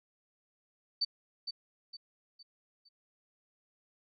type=tone with echo; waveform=sine; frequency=4566 Hz; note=D8; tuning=50 cents flat; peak=-27 dBFS; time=1.01-1.05 s; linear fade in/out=10 ms; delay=460 ms; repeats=4; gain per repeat=-8 dB; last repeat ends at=2.89 s; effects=none